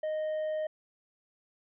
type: tone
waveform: triangle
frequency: 620 Hz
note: D#5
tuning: 6 cents flat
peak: -28 dBFS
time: 0.03-0.67 s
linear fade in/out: 5 ms
effects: resampled to 8000 Hz